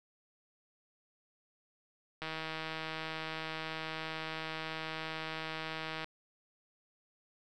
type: click train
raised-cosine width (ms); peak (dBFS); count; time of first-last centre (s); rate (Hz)
0.3; -23; 609; 2.22-6.044; 159
effects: none